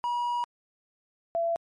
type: tone pair in turn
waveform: triangle / sine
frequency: 963 / 673.3 Hz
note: B5 / E5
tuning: -44 / +36 cents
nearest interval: tritone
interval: 620 cents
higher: first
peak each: -24 dBFS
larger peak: neither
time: 0.04-0.44 / 1.35-1.56 s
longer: first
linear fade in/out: 0 ms
effects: MP3 48 kbps